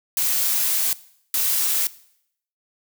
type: noise bursts at uneven times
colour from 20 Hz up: blue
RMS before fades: -21 dBFS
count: 2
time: 0.17-0.93 / 1.34-1.87 s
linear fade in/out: 2 ms
effects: noise-tail reverb RT60 0.7 s tail -19 dB re dry